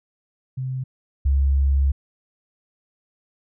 sine tone pair in turn, 130.1 / 68.72 Hz, C3 / C#2, -9 / -14 cents, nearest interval major seventh, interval 1105 cents, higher first, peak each -24 / -15 dBFS, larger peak second, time 0.57-0.84 / 1.25-1.92 s, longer second, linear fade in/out 10 ms, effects none

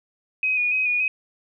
sine tone with vibrato, 2489 Hz, D#7, in tune, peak -19 dBFS, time 0.43-1.08 s, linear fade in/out 2 ms, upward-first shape square, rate 3.5 Hz, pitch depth 26 cents each way, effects none

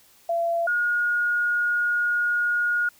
sine tone pair in turn, 678 / 1436.6 Hz, E5 / F6, +49 / +48 cents, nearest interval octave + minor second, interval 1299 cents, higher second, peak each -21 / -20 dBFS, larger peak second, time 0.29-0.67 / 0.67-2.89 s, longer second, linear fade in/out 5 ms, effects white hiss -56 dBFS RMS until 2.99 s

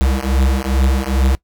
square beating tone pair, 64.8 / 67.2 Hz, C2 / C2, -16 / +47 cents, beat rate 2.4 Hz, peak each -17 dBFS, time 0.01-1.35 s, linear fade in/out 0 ms, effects noise-tail reverb RT60 0.1 s tail -21 dB re dry

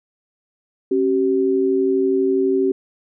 sine tone pair together, 270.9 / 383.1 Hz, C#4 / G4, -40 / -40 cents, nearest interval tritone, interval 600 cents, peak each -20 / -16 dBFS, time 0.91-2.72 s, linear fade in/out 5 ms, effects none

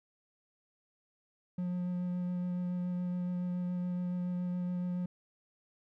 triangle tone with vibrato, 178.8 Hz, F3, 41 cents sharp, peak -30 dBFS, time 1.58-5.06 s, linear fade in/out 5 ms, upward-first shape sine, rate 7.1 Hz, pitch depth 10 cents each way, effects none

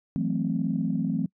sine chord, F# half-diminished seventh, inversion third, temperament equal, 164.81 / 185 / 220 / 261.6 Hz, E3 / F#3 / A3 / C4, 0 / 0 / 0 / 0 cents, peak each -29 dBFS, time 0.16-1.26 s, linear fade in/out 0 ms, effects noise-tail reverb RT60 0.1 s tail -25 dB re dry + tanh soft clip ceiling -14 dBFS

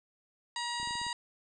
harmonic tone, 953 Hz, A#5, 38 cents sharp, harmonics 1 / 2 / 3 / 4 / 5 / 7 / 8 / 9, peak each -37 / -40 / -44 / -41 / -42 / -48 / -50 / -49 dBFS, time 0.56-1.13 s, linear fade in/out 2 ms
clicks, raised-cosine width 3 ms, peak -37 dBFS, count 7, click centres 0.8 / 0.83 / 0.874 / 0.909 / 0.954 / 1.015 / 1.066 s
effects none

